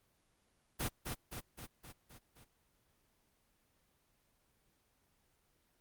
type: noise with echo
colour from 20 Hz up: pink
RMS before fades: -36 dBFS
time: 0.79-0.89 s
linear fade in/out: 20 ms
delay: 260 ms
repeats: 6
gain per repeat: -4 dB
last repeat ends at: 2.45 s
effects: pink hiss -75 dBFS RMS until 5.8 s + Opus 24 kbps